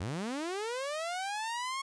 sawtooth linear sweep, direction up, 78 to 1100 Hz, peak -30 dBFS, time 0-1.82 s, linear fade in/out 10 ms, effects resampled to 22050 Hz

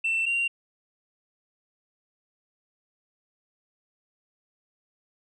sine tone pair in turn, 2683 / 2762 Hz, E7 / F7, +30 / -20 cents, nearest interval minor second, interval 50 cents, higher second, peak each -21 dBFS, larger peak neither, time 0.04-0.26 / 0.26-0.48 s, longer neither, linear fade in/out 10 ms, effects tanh soft clip ceiling -21 dBFS

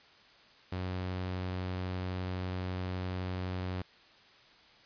sawtooth tone, 91.9 Hz, F#2, 11 cents flat, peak -30 dBFS, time 0.72-3.82 s, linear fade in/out 5 ms, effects white hiss -59 dBFS RMS until 4.85 s + resampled to 11025 Hz

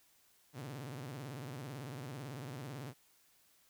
sawtooth tone with vibrato, 133.8 Hz, C3, 39 cents sharp, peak -39 dBFS, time 0.53-2.94 s, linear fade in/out 50 ms, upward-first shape sine, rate 18 Hz, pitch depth 220 cents each way, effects white hiss -69 dBFS RMS until 3.69 s

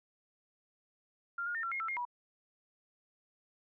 sine tone with pitch steps, 1392 / 1426 / 1815 / 1360 / 2146 / 1331 / 2132 / 971 Hz, F6 / F6 / A#6 / F6 / C7 / E6 / C7 / B5, -6 / +36 / -47 / -46 / +43 / +16 / +32 / -30 cents, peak -34 dBFS, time 1.38-2.052 s, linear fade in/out 5 ms, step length 84 ms, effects none

